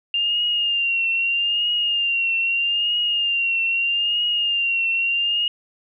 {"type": "tone with vibrato", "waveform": "sine", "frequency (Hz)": 2794, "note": "F7", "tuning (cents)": 0, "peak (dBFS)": -18, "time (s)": [0.14, 5.48], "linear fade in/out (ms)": 2, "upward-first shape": "triangle", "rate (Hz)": 0.79, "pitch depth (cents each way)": 59, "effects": []}